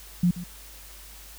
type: tone with echo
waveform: sine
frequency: 176.3 Hz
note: F3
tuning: 17 cents sharp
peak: -17 dBFS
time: 0.23-0.31 s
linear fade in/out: 5 ms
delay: 130 ms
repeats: 1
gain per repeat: -15 dB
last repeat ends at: 0.44 s
effects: added 50 Hz sine -47 dBFS peak until 1.38 s + white hiss -47 dBFS RMS until 1.38 s